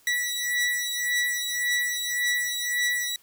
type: beating tone pair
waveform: sawtooth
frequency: 1948 / 1949.8 Hz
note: B6 / B6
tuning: -24 / -23 cents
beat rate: 1.8 Hz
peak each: -23 / -25 dBFS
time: 0.07-3.16 s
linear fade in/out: 2 ms
effects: white hiss -59 dBFS RMS until 3.22 s